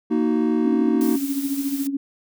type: chord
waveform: triangle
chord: D# minor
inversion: second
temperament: just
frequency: 233.3 / 311.1 / 373.4 Hz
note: A#3 / D#4 / F#4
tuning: +2 / 0 / +16 cents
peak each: -19 / -19 / -23 dBFS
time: 0.1-1.17 s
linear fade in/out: 20 ms
type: tone with tremolo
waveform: sine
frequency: 277.2 Hz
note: C#4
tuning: in tune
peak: -19 dBFS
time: 0.65-1.97 s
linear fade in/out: 5 ms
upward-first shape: sine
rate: 14 Hz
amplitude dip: 65%
type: noise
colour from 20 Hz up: blue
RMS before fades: -34 dBFS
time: 1.01-1.87 s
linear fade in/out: 0 ms
effects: none